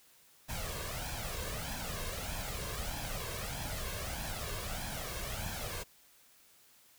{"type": "noise with flanger", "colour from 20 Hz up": "pink", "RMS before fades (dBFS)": -39, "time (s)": [0.48, 5.84], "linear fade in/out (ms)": 20, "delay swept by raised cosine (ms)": [1.2, 1.88], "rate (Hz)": 1.6, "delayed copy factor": 0.65, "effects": ["white hiss -63 dBFS RMS until 6.98 s"]}